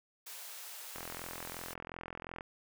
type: high-pass noise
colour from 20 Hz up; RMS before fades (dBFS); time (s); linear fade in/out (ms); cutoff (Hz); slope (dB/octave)
white; -47; 0.26-1.74; 10; 490; 24
type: click train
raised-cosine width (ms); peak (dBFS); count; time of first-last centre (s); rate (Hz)
0.5; -27; 63; 0.96-2.409; 42.8
effects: none